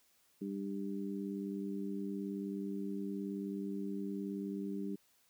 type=harmonic tone; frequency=99 Hz; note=G2; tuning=18 cents sharp; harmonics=2 / 3 / 4; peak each=-39 / -42 / -45 dBFS; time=0.41-4.96 s; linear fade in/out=10 ms; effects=white hiss -71 dBFS RMS until 5.29 s